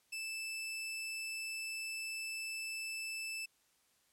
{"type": "tone", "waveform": "sawtooth", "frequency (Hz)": 2637, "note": "E7", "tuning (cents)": 0, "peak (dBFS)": -36, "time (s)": [0.12, 3.46], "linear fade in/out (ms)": 10, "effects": ["white hiss -73 dBFS RMS until 4.12 s", "low-pass 12000 Hz 12 dB/octave"]}